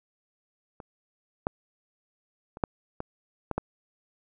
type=clicks; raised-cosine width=1 ms; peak=-28 / -12 / -27 / -10 / -19 / -15 / -13 dBFS; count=7; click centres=0.802 / 1.469 / 2.571 / 2.638 / 3.004 / 3.513 / 3.58 s; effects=none